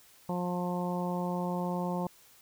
harmonic tone, 177.9 Hz, F3, 32 cents sharp, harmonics 1 / 2 / 3 / 4 / 5 / 6, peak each -32 / -39 / -38 / -41 / -38 / -44 dBFS, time 0.29-2.07 s, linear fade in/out 2 ms, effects white hiss -59 dBFS RMS until 2.41 s

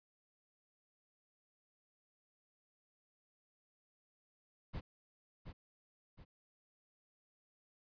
brown noise with echo, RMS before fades -42 dBFS, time 4.73-4.81 s, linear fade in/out 20 ms, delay 720 ms, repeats 2, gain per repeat -7 dB, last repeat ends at 6.25 s, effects resampled to 11025 Hz

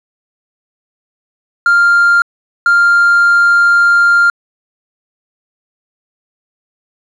triangle tone bursts at uneven times, 1396.9 Hz, F6, in tune, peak -3 dBFS, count 2, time 1.66-2.22 / 2.66-4.3 s, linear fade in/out 2 ms, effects tanh soft clip ceiling -1 dBFS + resampled to 24000 Hz

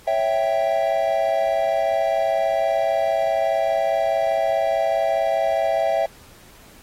triangle chord, C# diminished, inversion none, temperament equal, 554.4 / 659.3 / 784 Hz, C#5 / E5 / G5, 0 / 0 / 0 cents, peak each -23 / -18 / -22 dBFS, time 0.07-6.06 s, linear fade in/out 5 ms, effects pink hiss -49 dBFS RMS until 6.82 s + AAC 48 kbps

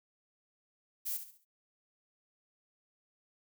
violet noise with echo, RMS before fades -36 dBFS, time 1.05-1.18 s, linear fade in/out 20 ms, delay 68 ms, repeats 4, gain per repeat -9 dB, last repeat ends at 1.452 s, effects none

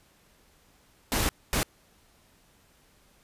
pink noise bursts at uneven times, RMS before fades -26 dBFS, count 2, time 1.12-1.29 / 1.53-1.63 s, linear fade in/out 0 ms, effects pink hiss -62 dBFS RMS until 3.23 s + resampled to 32000 Hz

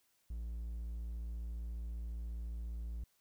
triangle tone, 57.3 Hz, A#1, 29 cents flat, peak -37 dBFS, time 0.3-3.04 s, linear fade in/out 5 ms, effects white hiss -75 dBFS RMS until 3.2 s

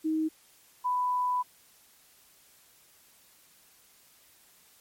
sine tone pair in turn, 315.1 / 994.3 Hz, D#4 / B5, +22 / +11 cents, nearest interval octave + minor sixth, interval 1989 cents, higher second, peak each -25 dBFS, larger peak neither, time 0.04-0.29 / 0.84-1.43 s, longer second, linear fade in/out 20 ms, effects white hiss -60 dBFS RMS until 4.8 s + MP3 64 kbps

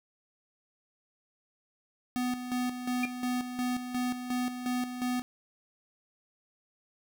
square tone with tremolo, 248.9 Hz, B3, 14 cents sharp, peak -29 dBFS, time 2.16-5.22 s, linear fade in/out 0 ms, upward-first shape square, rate 2.8 Hz, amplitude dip 60%
sine tone with exponential decay, 2390 Hz, D7, 30 cents sharp, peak -26 dBFS, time 3.03-3.12 s, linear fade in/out 5 ms, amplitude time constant 19 ms
effects none

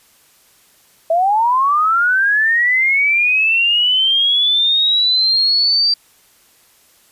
sine linear sweep, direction up, 642 to 4700 Hz, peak -11 dBFS, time 1.1-5.94 s, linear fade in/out 5 ms, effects white hiss -52 dBFS RMS until 7.11 s + resampled to 32000 Hz

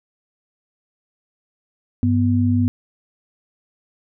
sine tone pair together, 99.37 / 245.8 Hz, G2 / B3, +24 / -8 cents, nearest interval octave + major third, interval 1568 cents, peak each -17 dBFS, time 2.03-2.68 s, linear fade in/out 0 ms, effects none

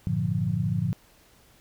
sine chord, G minor seventh, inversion none, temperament equal with one note detuned, 98 / 114.87 / 146.83 / 174.61 Hz, G2 / Bb2 / D3 / F3, 0 / -25 / 0 / 0 cents, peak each -32 / -28 / -29 / -28 dBFS, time 0.07-0.93 s, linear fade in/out 0 ms, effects pink hiss -58 dBFS RMS until 1.6 s

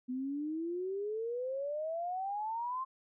sine exponential sweep, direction up, 248.1 to 1066 Hz, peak -34 dBFS, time 0.08-2.85 s, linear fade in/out 20 ms, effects none

